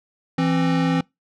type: tone pair together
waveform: square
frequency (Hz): 167.2 / 265.4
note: E3 / C4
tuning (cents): +25 / +25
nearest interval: minor sixth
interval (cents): 800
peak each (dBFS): -21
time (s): 0.38-1.01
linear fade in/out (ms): 5
effects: noise-tail reverb RT60 0.2 s tail -25 dB re dry + low-pass 4000 Hz 12 dB/octave